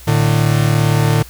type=tone pair together; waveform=45% pulse; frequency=112.37 / 150 Hz; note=A2 / D3; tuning=+37 / +37 cents; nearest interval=perfect fourth; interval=500 cents; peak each=-14 dBFS; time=0.07-1.23 s; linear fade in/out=10 ms; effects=added 60 Hz sine -37 dBFS peak until 1.29 s + white hiss -40 dBFS RMS until 1.29 s